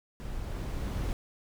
brown noise with level ramp, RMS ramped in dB -38 to -31 dBFS, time 0.2-1.13 s, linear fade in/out 0 ms, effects none

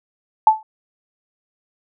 sine tone with exponential decay, 872 Hz, A5, 16 cents flat, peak -3 dBFS, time 0.47-0.63 s, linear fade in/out 2 ms, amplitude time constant 33 ms, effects none

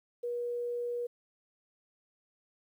sine tone, 481.1 Hz, B4, 45 cents flat, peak -32 dBFS, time 0.23-1.07 s, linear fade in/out 10 ms, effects 11-bit

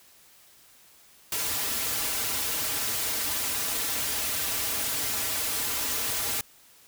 white noise with comb filter, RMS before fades -29 dBFS, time 1.32-6.41 s, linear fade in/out 2 ms, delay 5.5 ms, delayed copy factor -0.85, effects white hiss -56 dBFS RMS until 6.87 s

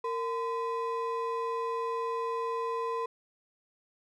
triangle ring-modulated tone, 740 Hz, F#5, in tune, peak -25 dBFS, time 0.04-3.06 s, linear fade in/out 5 ms, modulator 279 Hz, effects none

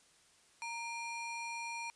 square ring-modulated tone, 1661.2 Hz, G#6, in tune, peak -37 dBFS, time 0.62-1.9 s, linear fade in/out 0 ms, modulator 732 Hz, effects white hiss -66 dBFS RMS until 1.95 s + resampled to 22050 Hz

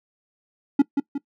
triangle tone with echo, 281.1 Hz, C#4, 24 cents sharp, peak -9 dBFS, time 0.79-0.82 s, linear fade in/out 5 ms, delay 180 ms, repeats 2, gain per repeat -6 dB, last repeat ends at 1.18 s, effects noise-tail reverb RT60 0.1 s tail -21 dB re dry

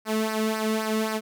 sawtooth tone with flanger, 218.5 Hz, A3, 12 cents flat, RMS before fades -26 dBFS, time 0.05-1.21 s, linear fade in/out 50 ms, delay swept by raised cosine 0.28 to 1.28 ms, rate 3.8 Hz, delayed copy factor -0.7, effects none

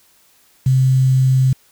sine tone with quantisation, 130.81 Hz, C3, in tune, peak -10 dBFS, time 0.66-1.53 s, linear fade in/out 5 ms, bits 6, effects white hiss -54 dBFS RMS until 1.71 s

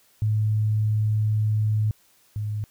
sine tone pair in turn, 107.4 / 105.62 Hz, A2 / G#2, -41 / +30 cents, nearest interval unison, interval 29 cents, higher first, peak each -19 / -25 dBFS, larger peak first, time 0.22-1.91 / 2.36-2.64 s, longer first, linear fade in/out 0 ms, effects white hiss -60 dBFS RMS until 2.7 s

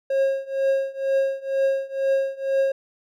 triangle tone with tremolo, 541 Hz, C#5, 42 cents flat, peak -14 dBFS, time 0.1-2.72 s, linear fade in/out 5 ms, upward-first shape triangle, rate 2.1 Hz, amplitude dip 95%, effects none

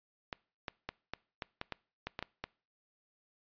clicks, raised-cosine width 0.3 ms, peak -21 dBFS, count 11, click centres 0.328 / 0.682 / 0.89 / 1.136 / 1.422 / 1.614 / 1.723 / 2.07 / 2.191 / 2.226 / 2.44 s, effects noise-tail reverb RT60 0.4 s tail -24 dB re dry + resampled to 11025 Hz

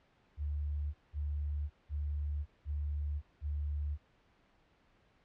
sine tone bursts, 73.42 Hz, D2, in tune, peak -33 dBFS, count 5, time 0.37-3.98 s, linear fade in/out 50 ms, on 570 ms, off 190 ms, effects pink hiss -69 dBFS RMS until 5.24 s + low-pass 3000 Hz 12 dB/octave

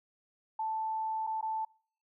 sine tone with dropouts, 880 Hz, A5, in tune, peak -31 dBFS, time 0.59-1.65 s, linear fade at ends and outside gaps 5 ms, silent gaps 1.268-1.272 / 1.412-1.426 s, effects noise-tail reverb RT60 0.5 s tail -26 dB re dry

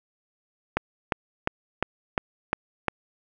click train, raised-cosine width 0.5 ms, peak -7 dBFS, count 7, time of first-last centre 0.77-2.883 s, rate 2.84 Hz, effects none

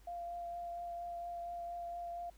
sine tone with vibrato, 693 Hz, F5, 14 cents flat, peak -40 dBFS, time 0.07-2.3 s, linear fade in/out 5 ms, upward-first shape triangle, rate 4.3 Hz, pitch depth 13 cents each way, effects added 50 Hz sine -59 dBFS peak until 2.37 s + pink hiss -68 dBFS RMS until 2.37 s

